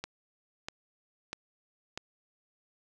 click train, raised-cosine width 0.2 ms, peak -19 dBFS, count 4, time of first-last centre 0.04-1.975 s, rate 1.55 Hz, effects none

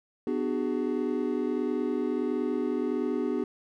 triangle chord, G# half-diminished seventh, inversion first, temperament just, 249.2 / 299 / 373.8 / 415.3 Hz, B3 / D4 / F#4 / G#4, +16 / +31 / +18 / 0 cents, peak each -29 / -30 / -30 / -31 dBFS, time 0.27-3.44 s, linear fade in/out 2 ms, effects none

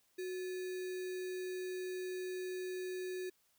sine tone with sample-and-hold, 367.7 Hz, F#4, 11 cents flat, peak -38 dBFS, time 0.18-3.3 s, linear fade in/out 10 ms, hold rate 2100 Hz, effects white hiss -74 dBFS RMS until 3.58 s

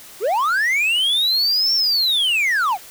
triangle linear two-way sweep, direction up then down, 339.3 to 5510 to 664 Hz, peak -14 dBFS, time 0.2-2.78 s, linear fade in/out 50 ms, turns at 1.74 s, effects white hiss -41 dBFS RMS until 2.9 s

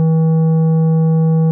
sine tone with tanh clipping, 161.1 Hz, E3, 39 cents flat, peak -11 dBFS, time 0-1.51 s, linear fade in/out 0 ms, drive 9 dB, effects none

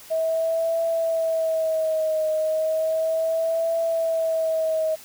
sine tone with vibrato, 643 Hz, E5, 43 cents flat, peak -20 dBFS, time 0.1-4.96 s, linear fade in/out 20 ms, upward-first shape triangle, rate 0.34 Hz, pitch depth 53 cents each way, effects white hiss -45 dBFS RMS until 5.04 s

